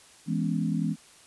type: chord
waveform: sine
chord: C# minor seventh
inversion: first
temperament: equal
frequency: 164.81 / 207.7 / 246.9 / 277.2 Hz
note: E3 / G#3 / B3 / C#4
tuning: 0 / 0 / 0 / 0 cents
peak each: -28 / -30 / -32 / -33 dBFS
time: 0.26-0.96 s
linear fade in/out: 50 ms
effects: white hiss -54 dBFS RMS until 1.26 s + resampled to 24000 Hz